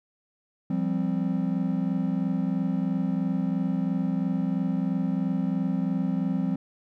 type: chord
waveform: triangle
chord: F suspended second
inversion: none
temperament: equal with one note detuned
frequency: 173.01 / 196 / 261.6 Hz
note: F3 / G3 / C4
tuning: -16 / 0 / 0 cents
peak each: -26 / -26 / -27 dBFS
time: 0.7-6.56 s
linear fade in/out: 5 ms
effects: none